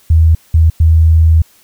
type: tone bursts at uneven times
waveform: sine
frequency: 80.7 Hz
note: E2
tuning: 36 cents flat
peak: -4 dBFS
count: 3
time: 0.1-0.35 / 0.54-0.7 / 0.8-1.42 s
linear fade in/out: 5 ms
effects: white hiss -48 dBFS RMS until 1.63 s